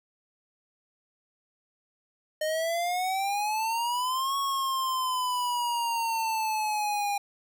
square exponential two-way sweep, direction up then down, 612 to 1108.7 to 806 Hz, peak -27 dBFS, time 2.41-7.18 s, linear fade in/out 5 ms, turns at 4.37 s, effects none

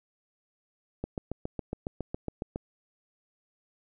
click train, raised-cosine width 2 ms, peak -19 dBFS, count 12, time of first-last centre 1.04-2.559 s, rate 7.24 Hz, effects none

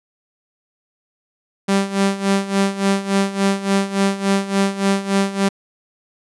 sawtooth tone with tremolo, 196.5 Hz, G3, 4 cents sharp, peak -9 dBFS, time 1.68-5.49 s, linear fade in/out 10 ms, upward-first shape sine, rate 3.5 Hz, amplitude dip 80%, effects resampled to 24000 Hz

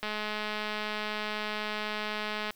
click train, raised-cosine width 0.3 ms, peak -18 dBFS, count 526, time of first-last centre 0.03-2.506 s, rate 212 Hz, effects white hiss -62 dBFS RMS until 2.55 s

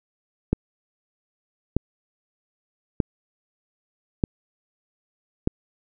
click train, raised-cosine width 3 ms, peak -6 dBFS, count 5, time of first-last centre 0.53-5.474 s, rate 0.809 Hz, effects none

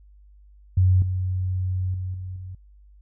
sine tone with level steps, 92.5 Hz, F#2, in tune, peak -14 / -22 / -26 / -30 / -33 dBFS, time 0.77-2.55 s, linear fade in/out 5 ms, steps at 1.02 / 1.94 / 2.14 / 2.36 s, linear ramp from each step 2 ms, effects added 50 Hz sine -48 dBFS peak until 3.01 s

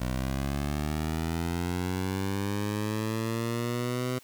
15% pulse linear sweep, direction up, 61.74 to 127.5 Hz, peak -22 dBFS, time 0-4.19 s, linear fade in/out 10 ms, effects white hiss -56 dBFS RMS until 4.23 s

